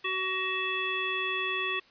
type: harmonic tone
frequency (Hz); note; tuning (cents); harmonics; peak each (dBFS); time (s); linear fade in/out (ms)
375.8; F#4; +27; 1 / 3 / 5 / 7 / 9; -37 / -35 / -35 / -32 / -36; 0.04-1.8; 10
effects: white hiss -59 dBFS RMS until 1.9 s + resampled to 11025 Hz